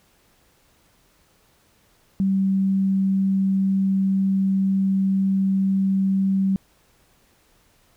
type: tone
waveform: sine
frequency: 193 Hz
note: G3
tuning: 27 cents flat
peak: -17 dBFS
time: 2.2-6.56 s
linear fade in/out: 0 ms
effects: pink hiss -60 dBFS RMS until 7.96 s